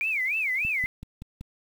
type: tone with vibrato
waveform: sine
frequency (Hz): 2307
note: D7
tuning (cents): -31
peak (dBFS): -24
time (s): 0.01-0.86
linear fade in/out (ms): 0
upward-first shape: sine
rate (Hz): 3.4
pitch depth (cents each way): 250
type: click train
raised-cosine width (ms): 5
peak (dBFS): -26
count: 5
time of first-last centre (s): 0.65-1.41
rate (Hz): 5.26
effects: 8-bit